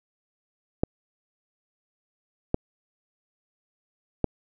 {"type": "clicks", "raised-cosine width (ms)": 2, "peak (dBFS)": -8, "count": 3, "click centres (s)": [0.835, 2.544, 4.243], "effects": []}